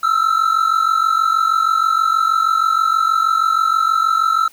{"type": "tone pair together", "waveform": "triangle", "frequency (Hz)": [1300, 1346.3], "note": ["E6", "E6"], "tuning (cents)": [-24, 36], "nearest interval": "minor second", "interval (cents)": 60, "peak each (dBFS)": -14, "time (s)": [0.03, 4.48], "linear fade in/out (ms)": 5, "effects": ["white hiss -48 dBFS RMS until 4.52 s"]}